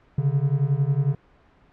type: beating tone pair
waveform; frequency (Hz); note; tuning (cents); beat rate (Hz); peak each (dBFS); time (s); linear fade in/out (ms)
triangle; 134.7 / 145.7; C#3 / D3; -49 / -13; 11; -20; 0.18-1.15; 5
effects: pink hiss -57 dBFS RMS until 1.72 s + low-pass 2000 Hz 12 dB/octave